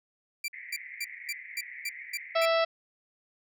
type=tone bursts; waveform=sawtooth; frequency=2349 Hz; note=D7; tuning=in tune; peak=-27 dBFS; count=8; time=0.44-2.456 s; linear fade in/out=5 ms; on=42 ms; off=240 ms
type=band-pass noise; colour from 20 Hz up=pink; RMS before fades=-44 dBFS; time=0.53-2.47 s; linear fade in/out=5 ms; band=1900 to 2200 Hz; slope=96 dB/octave
type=harmonic tone; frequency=659.3 Hz; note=E5; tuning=in tune; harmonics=1 / 2 / 3 / 4 / 5 / 6 / 7 / 8; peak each=-24 / -30 / -34 / -36 / -38 / -40 / -41 / -42 dBFS; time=2.35-2.65 s; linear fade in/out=10 ms
effects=none